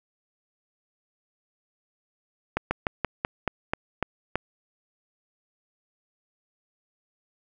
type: slowing click train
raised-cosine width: 0.5 ms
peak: -9 dBFS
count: 9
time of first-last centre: 2.57-4.356 s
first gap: 140 ms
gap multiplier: 1.13
effects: none